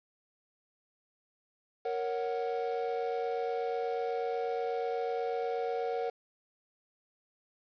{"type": "chord", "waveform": "triangle", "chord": "F# major", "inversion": "first", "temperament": "equal", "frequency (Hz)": [466.2, 554.4, 740], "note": ["A#4", "C#5", "F#5"], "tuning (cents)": [0, 0, 0], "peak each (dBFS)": [-31, -37, -34], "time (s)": [1.85, 6.1], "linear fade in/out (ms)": 5, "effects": ["resampled to 11025 Hz", "9-bit"]}